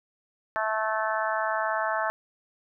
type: harmonic tone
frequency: 218.2 Hz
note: A3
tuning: 14 cents flat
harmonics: 3 / 4 / 5 / 6 / 7 / 8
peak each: -30 / -31 / -32 / -33 / -33 / -34 dBFS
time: 0.56-2.1 s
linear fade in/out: 0 ms
effects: none